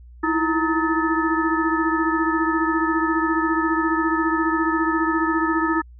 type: tone cluster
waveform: sine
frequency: 321.3 / 335.9 / 923 / 1276 / 1751 Hz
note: E4 / E4 / A#5 / D#6 / A6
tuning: -44 / +33 / -17 / +43 / -9 cents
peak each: -22 / -26 / -26 / -24 / -26 dBFS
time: 0.23-5.82 s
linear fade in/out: 10 ms
effects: added 60 Hz sine -41 dBFS peak until 5.99 s